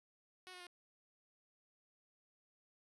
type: tone with pitch steps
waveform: 5% pulse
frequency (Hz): 368.6 / 361.6 / 354.8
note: F#4 / F#4 / F4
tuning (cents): -7 / -40 / +27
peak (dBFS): -40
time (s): 0.47-0.668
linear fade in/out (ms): 0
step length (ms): 66
effects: resampled to 24000 Hz